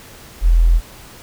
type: tone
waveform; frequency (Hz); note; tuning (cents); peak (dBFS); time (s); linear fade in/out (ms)
sine; 41.96; E1; +31; -8; 0.41-0.81; 50
effects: pink hiss -40 dBFS RMS until 1.22 s